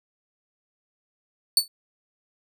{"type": "tone with exponential decay", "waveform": "sawtooth", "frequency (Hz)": 4477, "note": "C#8", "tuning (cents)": 16, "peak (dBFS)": -9, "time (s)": [1.57, 1.68], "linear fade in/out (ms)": 2, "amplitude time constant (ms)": 22, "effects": []}